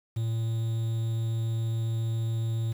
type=tone with quantisation; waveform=triangle; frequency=113.4 Hz; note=A#2; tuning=47 cents flat; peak=-24 dBFS; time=0.16-2.73 s; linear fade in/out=10 ms; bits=8; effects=none